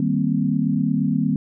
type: chord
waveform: sine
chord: C minor seventh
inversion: first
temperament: equal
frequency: 155.56 / 196 / 233.1 / 261.6 Hz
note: Eb3 / G3 / Bb3 / C4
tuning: 0 / 0 / 0 / 0 cents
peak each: -23 dBFS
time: 0-1.36 s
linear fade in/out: 2 ms
effects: none